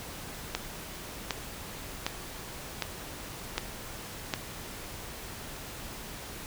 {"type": "click train", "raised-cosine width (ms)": 0.2, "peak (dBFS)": -11, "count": 6, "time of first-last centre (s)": [0.55, 4.338], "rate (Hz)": 1.32, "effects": ["pink hiss -42 dBFS RMS until 6.46 s"]}